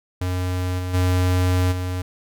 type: tone with level steps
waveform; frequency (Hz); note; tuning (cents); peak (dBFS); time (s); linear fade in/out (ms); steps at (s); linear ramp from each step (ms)
square; 91; F#2; -28; -22 / -25 / -17 / -24; 0.21-2.02; 5; 0.78 / 0.93 / 1.71; 20
effects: none